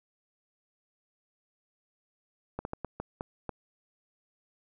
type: slowing click train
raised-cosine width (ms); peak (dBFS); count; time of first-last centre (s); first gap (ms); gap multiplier
1; -20; 7; 2.59-3.493; 61; 1.36
effects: none